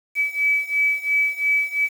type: beating tone pair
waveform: sine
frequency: 2291 / 2293.9 Hz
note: D7 / D7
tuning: -44 / -41 cents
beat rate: 2.9 Hz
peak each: -20 / -22 dBFS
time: 0.15-1.89 s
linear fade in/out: 50 ms
effects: 7-bit